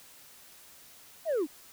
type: linear sweep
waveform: sine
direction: down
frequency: 699 to 261.6 Hz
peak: -23 dBFS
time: 1.25-1.47 s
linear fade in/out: 50 ms
effects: tanh soft clip ceiling -25 dBFS + white hiss -54 dBFS RMS until 1.72 s